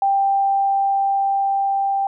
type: tone with level ramp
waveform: sine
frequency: 788 Hz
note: G5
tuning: 9 cents sharp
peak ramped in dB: -14 to -17 dBFS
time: 0.02-2.07 s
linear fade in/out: 2 ms
effects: none